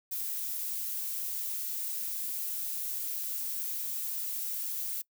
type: noise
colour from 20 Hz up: violet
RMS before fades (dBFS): -35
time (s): 0.11-5.02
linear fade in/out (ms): 10
effects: noise-tail reverb RT60 0.1 s tail -23 dB re dry